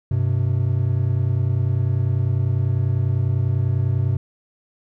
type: tone pair together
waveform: triangle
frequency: 98 / 128.07 Hz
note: G2 / C3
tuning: 0 / -37 cents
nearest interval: perfect fourth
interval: 463 cents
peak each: -18 dBFS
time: 0.11-4.17 s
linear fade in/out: 5 ms
effects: none